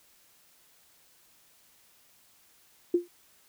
sine tone with exponential decay, 349.2 Hz, F4, in tune, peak -17 dBFS, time 2.94-3.08 s, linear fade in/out 5 ms, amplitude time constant 29 ms, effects white hiss -62 dBFS RMS until 3.48 s

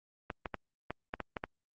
clicks, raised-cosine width 0.5 ms, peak -20 dBFS, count 8, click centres 0.302 / 0.458 / 0.543 / 0.906 / 1.139 / 1.203 / 1.368 / 1.439 s, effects Opus 32 kbps

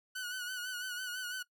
sawtooth tone with vibrato, 1480 Hz, F#6, in tune, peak -34 dBFS, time 0.15-1.43 s, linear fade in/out 10 ms, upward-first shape sine, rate 6 Hz, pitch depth 53 cents each way, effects noise-tail reverb RT60 0.1 s tail -20 dB re dry

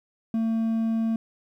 triangle tone, 225 Hz, A3, 39 cents sharp, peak -20 dBFS, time 0.34-1.16 s, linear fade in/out 2 ms, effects 10-bit

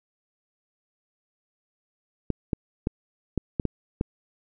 clicks, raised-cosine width 3 ms, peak -11 dBFS, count 7, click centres 2.303 / 2.532 / 2.871 / 3.377 / 3.598 / 3.653 / 4.011 s, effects none

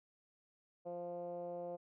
10% pulse tone with low-pass filter, 174.61 Hz, F3, in tune, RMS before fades -44 dBFS, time 0.85-1.77 s, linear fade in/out 20 ms, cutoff 590 Hz, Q 8.1, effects none

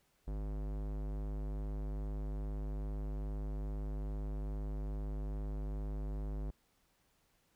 square tone with low-pass filter, 51.2 Hz, G#1, 24 cents flat, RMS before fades -39 dBFS, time 0.27-6.51 s, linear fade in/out 10 ms, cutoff 710 Hz, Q 0.61, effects pink hiss -74 dBFS RMS until 7.55 s

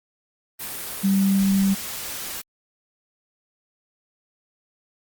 sine tone in noise, 195 Hz, G3, 9 cents flat, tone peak -16 dBFS, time 1.03-1.75 s, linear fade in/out 20 ms, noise white, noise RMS -32 dBFS, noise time 0.59-2.42 s, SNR +13 dB, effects Opus 32 kbps

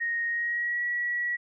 sine tone with pitch glide, 1866 to 1929.6 Hz, A#6 to B6, +1 to -41 cents, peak -26 dBFS, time 0-1.37 s, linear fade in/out 20 ms, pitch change +58 cents, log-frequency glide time 0.28-0.83 s, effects none

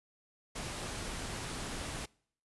pink noise, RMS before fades -40 dBFS, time 0.55-2.06 s, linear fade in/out 10 ms, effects noise-tail reverb RT60 0.6 s tail -25 dB re dry + resampled to 24000 Hz

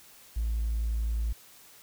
triangle tone, 55.8 Hz, A1, 25 cents sharp, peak -23 dBFS, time 0.36-1.33 s, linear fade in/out 10 ms, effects tanh soft clip ceiling -23 dBFS + white hiss -54 dBFS RMS until 1.82 s

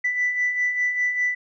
sine beating tone pair, 1978 / 1983 Hz, B6 / B6, +2 / +7 cents, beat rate 5 Hz, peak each -28 / -20 dBFS, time 0.04-1.35 s, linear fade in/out 10 ms, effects tanh soft clip ceiling -15 dBFS

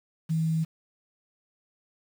sine tone with quantisation, 160.9 Hz, E3, 42 cents flat, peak -23 dBFS, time 0.29-0.65 s, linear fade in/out 20 ms, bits 8, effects none

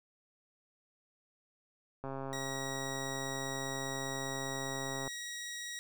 click train, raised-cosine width 1 ms, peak -27 dBFS, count 411, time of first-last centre 2.04-5.077 s, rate 135 Hz
15% pulse tone, 1905 Hz, A#6, 37 cents sharp, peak -34 dBFS, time 2.33-5.79 s, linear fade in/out 0 ms
effects none

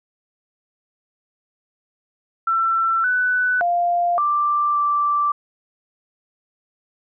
sine tone with pitch steps, 1342 / 1494 / 698 / 1178 / 1170 Hz, E6 / F#6 / F5 / D6 / D6, +31 / +16 / -1 / +5 / -7 cents, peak -16 dBFS, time 2.47-5.32 s, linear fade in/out 5 ms, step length 570 ms, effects none

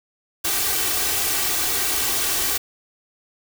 white noise with comb filter, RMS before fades -22 dBFS, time 0.44-2.58 s, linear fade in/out 10 ms, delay 2.6 ms, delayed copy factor +0.65, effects none

